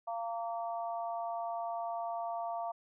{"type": "harmonic tone", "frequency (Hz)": 230, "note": "A#3", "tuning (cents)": -23, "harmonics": [3, 4, 5], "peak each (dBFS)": [-36, -41, -45], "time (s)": [0.07, 2.72], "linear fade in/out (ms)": 10, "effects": []}